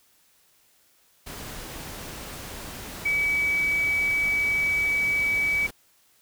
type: tone in noise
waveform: sine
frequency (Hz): 2283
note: D7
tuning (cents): -50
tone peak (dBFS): -21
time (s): 3.05-5.67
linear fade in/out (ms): 10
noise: pink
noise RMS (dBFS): -38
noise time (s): 1.26-5.71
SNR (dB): +14
effects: white hiss -62 dBFS RMS until 6.21 s